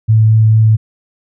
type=tone with vibrato; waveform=sine; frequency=110 Hz; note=A2; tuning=in tune; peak=-5 dBFS; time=0.08-0.77 s; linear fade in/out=20 ms; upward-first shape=triangle; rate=4.4 Hz; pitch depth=9 cents each way; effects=none